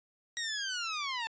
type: linear sweep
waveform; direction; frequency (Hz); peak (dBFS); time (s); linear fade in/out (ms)
15% pulse; down; 1907 to 880; -27; 0.37-1.27; 0
effects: resampled to 16000 Hz